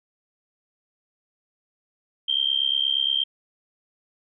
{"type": "tone with amplitude modulation", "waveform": "sine", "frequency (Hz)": 3165, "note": "G7", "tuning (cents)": 16, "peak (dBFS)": -16, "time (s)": [2.28, 3.24], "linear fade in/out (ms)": 10, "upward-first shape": "sine", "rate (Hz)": 68.5, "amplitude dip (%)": 95, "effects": []}